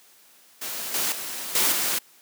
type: noise with level steps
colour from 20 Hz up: white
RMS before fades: -32 / -25 / -33 / -21 / -25 dBFS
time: 0.61-1.99 s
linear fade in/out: 10 ms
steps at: 0.94 / 1.12 / 1.55 / 1.72 s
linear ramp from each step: 2 ms
effects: white hiss -55 dBFS RMS until 2.21 s + high-pass 200 Hz 12 dB/octave